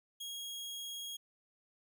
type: tone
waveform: sawtooth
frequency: 3287 Hz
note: G#7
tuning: 19 cents flat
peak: -38 dBFS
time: 0.2-1.17 s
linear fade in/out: 10 ms
effects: none